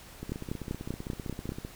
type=two click trains; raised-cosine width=3 ms; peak=-24 / -19 dBFS; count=23 / 7; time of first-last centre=0.23-1.649 / 0.32-1.492 s; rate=15.5 / 5.12 Hz; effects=pink hiss -50 dBFS RMS until 1.75 s